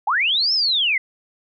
sine linear two-way sweep, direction up then down, 740 to 5400 to 1981 Hz, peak -16 dBFS, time 0.07-0.98 s, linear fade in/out 5 ms, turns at 0.53 s, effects none

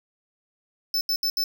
square tone bursts at uneven times, 5274 Hz, E8, in tune, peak -22 dBFS, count 4, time 0.94-1.01 / 1.09-1.16 / 1.23-1.3 / 1.37-1.44 s, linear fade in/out 2 ms, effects none

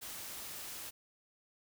white noise, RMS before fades -45 dBFS, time 0.01-0.91 s, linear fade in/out 20 ms, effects none

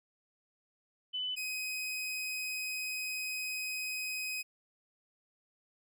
sine / sawtooth tone pair in turn, 3004 / 2517 Hz, F#7 / D#7, +26 / +19 cents, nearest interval minor third, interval 307 cents, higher first, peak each -33 / -32 dBFS, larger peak second, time 1.13-1.36 / 1.36-4.43 s, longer second, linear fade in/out 20 ms, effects none

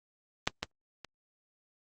clicks, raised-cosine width 0.2 ms, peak -8 / -13 / -26 dBFS, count 3, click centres 0.475 / 0.63 / 1.047 s, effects Opus 32 kbps

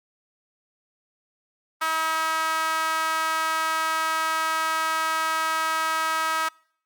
sawtooth tone with high-pass filter, 320 Hz, D#4, 49 cents sharp, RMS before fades -25 dBFS, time 1.81-6.49 s, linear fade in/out 10 ms, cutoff 1200 Hz, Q 3.1, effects noise-tail reverb RT60 0.6 s tail -26 dB re dry + Opus 48 kbps

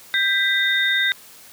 sine tone cluster, 1581 / 1984 / 3669 Hz, G6 / B6 / A#7, +14 / +7 / -28 cents, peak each -21 dBFS, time 0.14-1.12 s, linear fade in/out 0 ms, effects white hiss -45 dBFS RMS until 1.52 s + high-pass 80 Hz 12 dB/octave

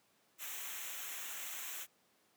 white noise with comb filter, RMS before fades -44 dBFS, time 0.38-1.87 s, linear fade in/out 50 ms, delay 0.21 ms, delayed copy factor -0.75, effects pink hiss -72 dBFS RMS until 2.36 s + high-pass 200 Hz 12 dB/octave

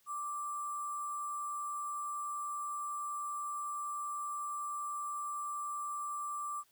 sine tone with sample-and-hold, 1174.7 Hz, D6, in tune, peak -36 dBFS, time 0.06-6.64 s, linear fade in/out 50 ms, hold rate 8820 Hz, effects white hiss -70 dBFS RMS until 6.71 s

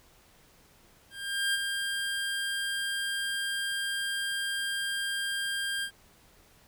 25% pulse tone with ADSR envelope, 1600 Hz, G6, 35 cents sharp, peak -21 dBFS, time 1.1-5.91 s, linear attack 440 ms, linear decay 27 ms, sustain -5 dB, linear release 79 ms, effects pink hiss -60 dBFS RMS until 6.67 s

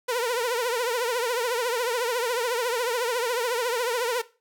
sawtooth tone with vibrato, 478.8 Hz, A#4, 46 cents sharp, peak -20 dBFS, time 0.08-4.22 s, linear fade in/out 10 ms, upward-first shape triangle, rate 14 Hz, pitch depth 130 cents each way, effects noise-tail reverb RT60 0.3 s tail -17 dB re dry

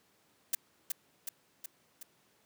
blue noise with echo, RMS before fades -29 dBFS, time 0.53-0.55 s, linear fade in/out 5 ms, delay 370 ms, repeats 4, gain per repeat -4 dB, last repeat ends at 2.03 s, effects pink hiss -69 dBFS RMS until 2.45 s + high-pass 150 Hz 12 dB/octave

